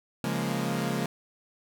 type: chord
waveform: sawtooth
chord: Bb minor seventh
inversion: first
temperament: equal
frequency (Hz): 138.59 / 174.61 / 207.7 / 233.1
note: Db3 / F3 / Ab3 / Bb3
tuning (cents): 0 / 0 / 0 / 0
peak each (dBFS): -29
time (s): 0.24-1.06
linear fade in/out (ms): 2
effects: none